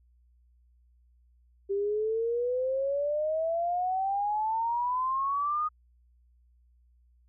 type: exponential sweep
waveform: sine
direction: up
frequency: 392 to 1244.5 Hz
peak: -26 dBFS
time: 1.69-5.69 s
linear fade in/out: 20 ms
effects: added 60 Hz sine -60 dBFS peak until 7.28 s